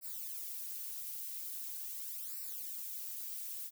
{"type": "noise with flanger", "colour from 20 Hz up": "violet", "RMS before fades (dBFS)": -43, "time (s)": [0.01, 3.71], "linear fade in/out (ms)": 50, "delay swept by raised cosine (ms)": [0.3, 4], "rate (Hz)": 0.42, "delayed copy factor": -0.85, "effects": []}